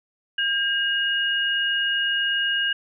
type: tone pair together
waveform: sine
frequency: 1609.6 / 2868 Hz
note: G6 / F7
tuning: +45 / +45 cents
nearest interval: minor seventh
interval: 1000 cents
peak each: -23 / -23 dBFS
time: 0.38-2.73 s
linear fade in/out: 5 ms
effects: none